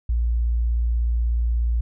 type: tone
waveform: sine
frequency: 58.27 Hz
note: A#1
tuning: in tune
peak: -18 dBFS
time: 0.09-1.81 s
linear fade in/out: 5 ms
effects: none